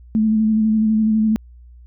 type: tone with vibrato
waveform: sine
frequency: 217.9 Hz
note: A3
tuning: 17 cents flat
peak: -13 dBFS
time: 0.15-1.36 s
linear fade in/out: 0 ms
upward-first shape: square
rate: 12 Hz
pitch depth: 20 cents each way
effects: added 60 Hz sine -40 dBFS peak until 1.86 s

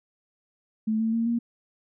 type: tone with pitch steps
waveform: sine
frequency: 218.6 / 223.8 / 229.2 / 234.7 Hz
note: A3 / A3 / A#3 / A#3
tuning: -11 / +30 / -29 / +12 cents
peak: -22 dBFS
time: 0.87-1.39 s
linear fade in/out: 10 ms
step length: 130 ms
effects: none

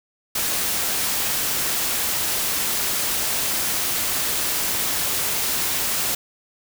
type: noise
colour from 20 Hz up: white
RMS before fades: -23 dBFS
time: 0.35-6.15 s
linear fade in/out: 5 ms
effects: none

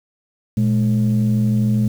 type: tone pair together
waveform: sine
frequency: 118.5 / 211.1 Hz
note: A#2 / G#3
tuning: +29 / +29 cents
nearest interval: minor seventh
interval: 1000 cents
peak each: -15 dBFS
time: 0.57-1.88 s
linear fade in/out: 5 ms
effects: tanh soft clip ceiling -10 dBFS + 7-bit

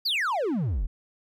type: exponential sweep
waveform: triangle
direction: down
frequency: 4949 to 35 Hz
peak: -22 dBFS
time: 0.05-0.87 s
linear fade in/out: 10 ms
effects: none

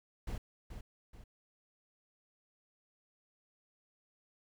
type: noise with echo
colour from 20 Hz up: brown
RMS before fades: -39 dBFS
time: 0.27-0.38 s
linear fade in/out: 5 ms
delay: 430 ms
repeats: 2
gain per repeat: -7 dB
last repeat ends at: 1.24 s
effects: none

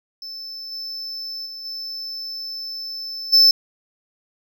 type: tone with level steps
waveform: triangle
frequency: 5274 Hz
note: E8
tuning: in tune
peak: -30 / -27 / -31 / -27 / -8 dBFS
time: 0.22-3.51 s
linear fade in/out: 2 ms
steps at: 0.71 / 1.45 / 1.64 / 3.32 s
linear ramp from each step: 20 ms
effects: none

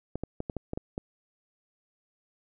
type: clicks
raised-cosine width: 2 ms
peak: -19 dBFS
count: 8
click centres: 0.156 / 0.236 / 0.404 / 0.498 / 0.567 / 0.734 / 0.775 / 0.979 s
effects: none

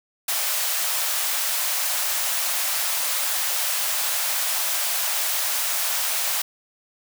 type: high-pass noise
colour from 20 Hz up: white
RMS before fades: -24 dBFS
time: 0.28-6.42 s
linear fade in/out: 5 ms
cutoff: 560 Hz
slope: 48 dB/octave
effects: none

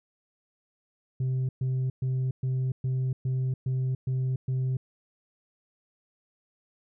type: tone bursts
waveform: sine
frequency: 129.6 Hz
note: C3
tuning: 16 cents flat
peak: -22 dBFS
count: 9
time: 1.2-4.77 s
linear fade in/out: 5 ms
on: 290 ms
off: 120 ms
effects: tanh soft clip ceiling -24 dBFS

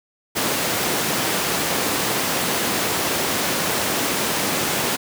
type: high-pass noise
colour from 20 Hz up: pink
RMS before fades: -22 dBFS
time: 0.35-4.97 s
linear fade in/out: 20 ms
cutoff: 200 Hz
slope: 12 dB/octave
effects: none

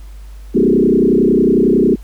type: tone with frequency modulation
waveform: sine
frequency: 309.5 Hz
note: D#4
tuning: 9 cents flat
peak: -8 dBFS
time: 0.54-1.96 s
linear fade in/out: 20 ms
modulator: 31 Hz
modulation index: 3.5
effects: added 50 Hz sine -30 dBFS peak until 2.03 s + pink hiss -49 dBFS RMS until 2.03 s

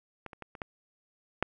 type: clicks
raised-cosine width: 0.5 ms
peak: -25 / -30 / -26 / -30 / -20 / -11 dBFS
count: 6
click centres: 0.263 / 0.332 / 0.423 / 0.552 / 0.618 / 1.426 s
effects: none

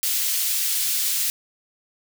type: high-pass noise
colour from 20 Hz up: white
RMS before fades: -23 dBFS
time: 0.03-1.3 s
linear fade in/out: 0 ms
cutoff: 2900 Hz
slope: 12 dB/octave
effects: none

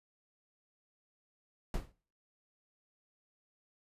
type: noise with exponential decay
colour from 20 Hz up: brown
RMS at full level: -29 dBFS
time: 1.74-1.92 s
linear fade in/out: 2 ms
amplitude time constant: 39 ms
effects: noise-tail reverb RT60 0.4 s tail -19 dB re dry + resampled to 32000 Hz

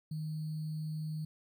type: tone with sample-and-hold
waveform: sine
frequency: 155.56 Hz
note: D#3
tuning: in tune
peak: -35 dBFS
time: 0.11-1.25 s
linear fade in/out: 5 ms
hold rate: 4410 Hz
effects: none

